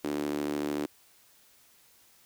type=tone with high-pass filter; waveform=sawtooth; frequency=73.42 Hz; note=D2; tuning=in tune; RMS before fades=-32 dBFS; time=0.04-0.86 s; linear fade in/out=0 ms; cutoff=310 Hz; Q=4; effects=white hiss -61 dBFS RMS until 2.25 s